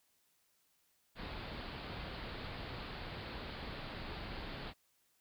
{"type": "low-pass noise", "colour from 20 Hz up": "pink", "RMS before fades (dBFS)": -45, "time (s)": [1.15, 4.74], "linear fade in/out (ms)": 50, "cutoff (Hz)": 4700, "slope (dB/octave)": 96, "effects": ["white hiss -75 dBFS RMS until 5.2 s"]}